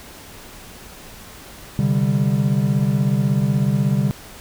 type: chord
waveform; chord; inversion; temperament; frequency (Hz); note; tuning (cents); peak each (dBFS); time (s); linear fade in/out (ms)
triangle; C suspended second; none; just; 130.81 / 147.16 / 196.22; C3 / D3 / G3; 0 / +4 / +2; -18; 1.79-4.11; 0
effects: pink hiss -40 dBFS RMS until 4.4 s